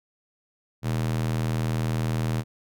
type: tone with high-pass filter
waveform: square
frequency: 40 Hz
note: D#1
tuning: 49 cents sharp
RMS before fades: -26 dBFS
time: 0.82-2.44 s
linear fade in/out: 50 ms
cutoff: 120 Hz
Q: 2
effects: none